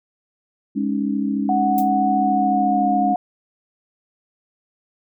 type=chord; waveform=sine; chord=Ab suspended fourth; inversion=none; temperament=equal; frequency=207.7 / 277.2 / 311.1 Hz; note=Ab3 / Db4 / Eb4; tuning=0 / 0 / 0 cents; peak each=-22 / -22 / -28 dBFS; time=0.75-3.15 s; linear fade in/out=20 ms
type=tone with pitch glide; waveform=sine; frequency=740 to 720.6 Hz; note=F#5 to F#5; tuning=0 to -46 cents; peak=-17 dBFS; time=1.49-3.16 s; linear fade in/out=2 ms; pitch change=-46 cents; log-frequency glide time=2.19-2.88 s
type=noise with exponential decay; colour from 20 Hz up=violet; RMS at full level=-27 dBFS; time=1.78-1.9 s; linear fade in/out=2 ms; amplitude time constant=24 ms
effects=none